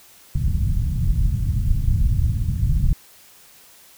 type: low-pass noise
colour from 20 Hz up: pink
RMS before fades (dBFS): -19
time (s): 0.35-2.93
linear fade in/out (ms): 2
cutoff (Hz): 140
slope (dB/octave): 24
effects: white hiss -49 dBFS RMS until 3.97 s